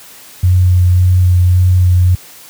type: tone with vibrato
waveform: sine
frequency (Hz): 90.5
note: F#2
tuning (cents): -38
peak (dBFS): -5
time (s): 0.43-2.15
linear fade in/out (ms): 5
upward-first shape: sine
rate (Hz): 1.8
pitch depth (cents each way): 14
effects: white hiss -37 dBFS RMS until 2.49 s + high-pass 60 Hz 12 dB/octave